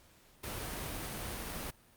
pink noise, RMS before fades -40 dBFS, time 0.43-1.71 s, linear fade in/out 10 ms, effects pink hiss -63 dBFS RMS until 1.96 s + Opus 48 kbps

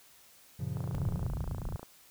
triangle chord, Gb major seventh, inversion none, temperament equal with one note detuned, 92.5 / 115.07 / 138.59 / 174.61 Hz, Gb2 / Bb2 / Db3 / F3, 0 / -22 / 0 / 0 cents, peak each -38 / -36 / -35 / -39 dBFS, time 0.59-1.28 s, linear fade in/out 10 ms
click train, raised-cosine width 1 ms, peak -29 dBFS, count 31, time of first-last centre 0.77-1.83 s, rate 28.3 Hz
white low-pass noise, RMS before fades -36 dBFS, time 0.95-1.77 s, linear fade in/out 0 ms, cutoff 140 Hz, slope 24 dB/octave
effects white hiss -59 dBFS RMS until 2.1 s

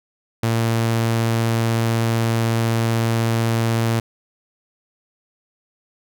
sawtooth tone, 114.5 Hz, A#2, 31 cents flat, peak -13 dBFS, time 0.43-4 s, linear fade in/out 5 ms, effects none

